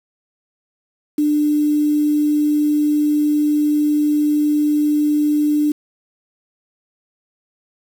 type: tone with quantisation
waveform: sine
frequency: 297.9 Hz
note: D4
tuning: 25 cents sharp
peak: -13 dBFS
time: 1.18-5.72 s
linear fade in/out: 5 ms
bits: 6
effects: none